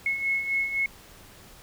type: beating tone pair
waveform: sine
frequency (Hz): 2180 / 2183.9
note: C#7 / C#7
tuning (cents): -29 / -26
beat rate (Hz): 3.9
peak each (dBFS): -32 / -25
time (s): 0.06-0.86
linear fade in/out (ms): 2
effects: pink hiss -50 dBFS RMS until 1.62 s